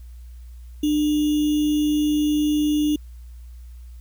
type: tone with sample-and-hold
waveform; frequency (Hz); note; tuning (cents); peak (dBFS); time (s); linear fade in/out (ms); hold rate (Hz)
sine; 299.3; D4; +33; -17; 0.83-2.96; 5; 3150
effects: added 60 Hz sine -37 dBFS peak until 4 s + white hiss -61 dBFS RMS until 4 s